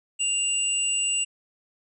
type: tone pair together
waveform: sine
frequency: 2794 / 7903 Hz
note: F7 / B8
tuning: 0 / 0 cents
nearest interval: octave + tritone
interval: 1800 cents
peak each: -25 / -25 dBFS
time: 0.19-1.25 s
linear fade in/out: 20 ms
effects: none